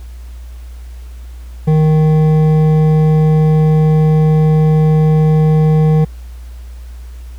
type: tone with hard clipping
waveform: triangle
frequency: 155.56 Hz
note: D#3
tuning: in tune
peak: -9 dBFS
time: 1.67-6.05 s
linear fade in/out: 10 ms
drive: 13 dB
effects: added 60 Hz sine -27 dBFS peak until 7.38 s + pink hiss -47 dBFS RMS until 7.38 s